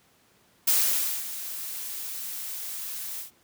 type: noise with ADSR envelope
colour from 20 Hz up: blue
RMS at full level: -21 dBFS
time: 0.67-3.31 s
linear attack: 9 ms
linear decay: 560 ms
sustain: -14 dB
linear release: 120 ms
effects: pink hiss -62 dBFS RMS until 3.43 s + high-pass 100 Hz 12 dB/octave